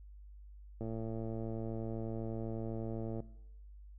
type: click train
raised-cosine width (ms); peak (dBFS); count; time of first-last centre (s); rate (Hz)
2; -28; 269; 0.81-3.203; 112
effects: noise-tail reverb RT60 0.8 s tail -18 dB re dry + added 50 Hz sine -50 dBFS peak until 3.98 s